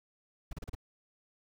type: noise bursts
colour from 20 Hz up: brown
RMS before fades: -38 dBFS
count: 5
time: 0.51-0.751 s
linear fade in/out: 5 ms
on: 21 ms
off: 34 ms
effects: none